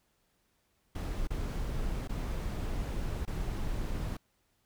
brown noise with dropouts, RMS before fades -34 dBFS, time 0.95-4.17 s, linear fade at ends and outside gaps 5 ms, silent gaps 1.273-1.304 / 2.076-2.092 / 3.253-3.275 s, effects pink hiss -74 dBFS RMS until 4.65 s

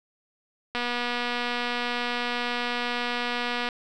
click train, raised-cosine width 0.3 ms, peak -13 dBFS, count 712, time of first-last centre 0.75-3.688 s, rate 242 Hz, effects none

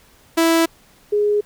sawtooth / sine tone pair in turn, 329.6 / 415.3 Hz, E4 / G#4, 0 / 0 cents, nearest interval major third, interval 400 cents, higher second, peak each -9 / -14 dBFS, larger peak first, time 0.37-0.66 / 1.12-1.41 s, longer neither, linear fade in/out 10 ms, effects pink hiss -52 dBFS RMS until 1.45 s

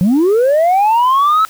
sine linear sweep, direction up, 167.3 to 1318.5 Hz, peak -6 dBFS, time 0.01-1.45 s, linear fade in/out 0 ms, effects tanh soft clip ceiling -7 dBFS + white hiss -39 dBFS RMS until 1.49 s

